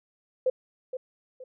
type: tone with echo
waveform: sine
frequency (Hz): 513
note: C5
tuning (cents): -34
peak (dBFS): -20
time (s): 0.46-0.5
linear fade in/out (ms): 5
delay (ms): 470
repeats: 2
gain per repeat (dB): -10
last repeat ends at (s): 1.44
effects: none